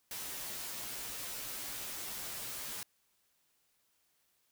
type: noise with comb filter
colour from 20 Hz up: white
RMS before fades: -42 dBFS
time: 0.11-2.83 s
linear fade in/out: 2 ms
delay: 12 ms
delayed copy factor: -0.8
effects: white hiss -75 dBFS RMS until 4.51 s